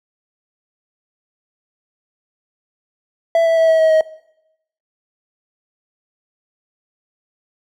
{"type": "tone with pitch steps", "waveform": "triangle", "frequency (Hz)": [664, 657.5, 651.1, 644.7, 638.4, 632.2], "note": ["E5", "E5", "E5", "E5", "D#5", "D#5"], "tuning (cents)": [12, -5, -22, -39, 44, 27], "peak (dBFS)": -8, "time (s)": [3.35, 4.01], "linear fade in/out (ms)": 2, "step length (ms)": 110, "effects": ["noise-tail reverb RT60 0.8 s tail -19 dB re dry"]}